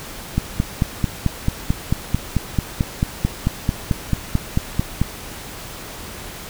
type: click train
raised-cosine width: 5 ms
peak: -4 dBFS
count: 22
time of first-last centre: 0.38-5.016 s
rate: 4.53 Hz
effects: pink hiss -34 dBFS RMS until 6.49 s